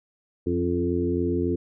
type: harmonic tone with a mistuned harmonic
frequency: 87.31 Hz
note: F2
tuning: in tune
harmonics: 1 / 2 / 3 / 4 / 5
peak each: -29 / -32 / -27 / -26 / -30 dBFS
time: 0.46-1.56 s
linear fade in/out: 10 ms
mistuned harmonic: 3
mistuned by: +27 cents
effects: none